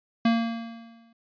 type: tone with exponential decay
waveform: square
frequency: 230 Hz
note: A#3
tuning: 23 cents flat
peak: -18 dBFS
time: 0.25-1.13 s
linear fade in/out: 5 ms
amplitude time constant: 190 ms
effects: resampled to 11025 Hz

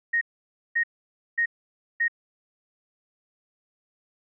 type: tone bursts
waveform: sine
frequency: 1864.7 Hz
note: A#6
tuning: in tune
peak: -20 dBFS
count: 4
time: 0.13-2.082 s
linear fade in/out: 10 ms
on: 83 ms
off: 540 ms
effects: none

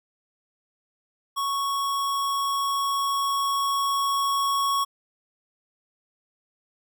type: tone with level ramp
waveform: square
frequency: 1108.7 Hz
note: C#6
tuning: in tune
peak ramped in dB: -25 to -22 dBFS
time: 1.36-4.85 s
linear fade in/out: 20 ms
effects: none

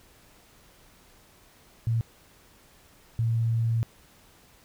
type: tone bursts at uneven times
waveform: sine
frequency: 114.6 Hz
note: A#2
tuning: 29 cents flat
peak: -22 dBFS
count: 2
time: 1.87-2.01 / 3.19-3.83 s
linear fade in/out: 0 ms
effects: pink hiss -57 dBFS RMS until 4.64 s

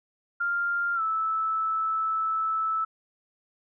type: tone with pitch glide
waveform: sine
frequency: 1396.9 to 1310.9 Hz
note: F6 to E6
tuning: 0 to -10 cents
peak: -24 dBFS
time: 0.4-2.85 s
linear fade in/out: 10 ms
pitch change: -110 cents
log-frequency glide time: 0.95-1.01 s
effects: none

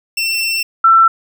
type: tone pair in turn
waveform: 25% pulse / sine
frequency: 2696 / 1339.8 Hz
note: E7 / E6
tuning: +38 / +28 cents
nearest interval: octave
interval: 1210 cents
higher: first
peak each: -11 / -5 dBFS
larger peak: second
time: 0.17-0.63 / 0.84-1.08 s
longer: first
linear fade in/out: 5 ms
effects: none

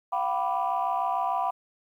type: chord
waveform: sine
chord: G dominant seventh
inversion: third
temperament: equal with one note detuned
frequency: 698.5 / 765.2 / 987.8 / 1174.7 Hz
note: F5 / G5 / B5 / D6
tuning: 0 / -42 / 0 / 0 cents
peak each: -30 / -28 / -28 / -33 dBFS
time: 0.12-1.51 s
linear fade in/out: 10 ms
effects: tanh soft clip ceiling -17 dBFS + 10-bit

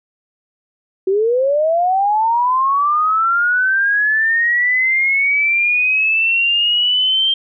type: linear sweep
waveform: sine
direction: up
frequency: 370 to 3164 Hz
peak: -12 dBFS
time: 1.07-7.34 s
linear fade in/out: 5 ms
effects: none

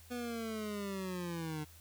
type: linear sweep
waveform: 25% pulse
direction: down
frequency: 246.9 to 150 Hz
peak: -34 dBFS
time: 0.1-1.65 s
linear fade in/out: 20 ms
effects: added 82 Hz sine -57 dBFS peak until 1.8 s + white hiss -60 dBFS RMS until 1.8 s

